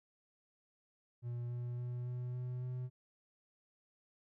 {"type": "tone with pitch steps", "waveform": "triangle", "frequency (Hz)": [120.3, 121.42, 122.54, 123.68, 124.83, 125.99], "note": ["B2", "B2", "B2", "B2", "B2", "B2"], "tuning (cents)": [-45, -29, -13, 3, 19, 35], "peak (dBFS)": -36, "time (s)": [1.22, 2.9], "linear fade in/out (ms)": 50, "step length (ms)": 280, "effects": []}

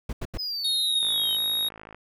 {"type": "noise bursts", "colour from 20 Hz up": "brown", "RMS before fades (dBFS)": -30, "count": 3, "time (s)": [0.09, 0.376], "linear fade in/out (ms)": 5, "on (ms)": 40, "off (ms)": 83}
{"type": "exponential sweep", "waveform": "triangle", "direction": "down", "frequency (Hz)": [5100, 3033], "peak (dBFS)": -27, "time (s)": [0.38, 1.37], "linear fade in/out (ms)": 20}
{"type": "tone with pitch glide", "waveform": "square", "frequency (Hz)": [3738, 3762], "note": ["A#7", "A#7"], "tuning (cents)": [4, 15], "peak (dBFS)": -24, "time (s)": [0.64, 1.69], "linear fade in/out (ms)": 10, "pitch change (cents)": 11, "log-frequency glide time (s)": [1.05, 1.17]}
{"type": "click train", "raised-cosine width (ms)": 0.5, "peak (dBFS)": -27, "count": 50, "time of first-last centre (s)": [1.03, 1.946], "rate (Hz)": 53.5}
{"effects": []}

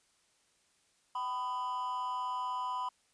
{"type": "tone with amplitude modulation", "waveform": "triangle", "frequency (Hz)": 1000, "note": "B5", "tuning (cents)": 21, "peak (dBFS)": -28, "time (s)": [1.15, 2.89], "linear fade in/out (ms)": 5, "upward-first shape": "sine", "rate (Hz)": 236, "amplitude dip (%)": 75, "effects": ["white hiss -71 dBFS RMS until 3.13 s", "resampled to 22050 Hz"]}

